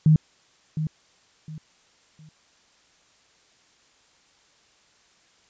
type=tone with echo; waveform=sine; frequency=155.56 Hz; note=D#3; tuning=in tune; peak=-12 dBFS; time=0.06-0.16 s; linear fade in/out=2 ms; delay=710 ms; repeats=3; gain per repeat=-11 dB; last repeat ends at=2.29 s; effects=white hiss -60 dBFS RMS until 5.49 s + resampled to 16000 Hz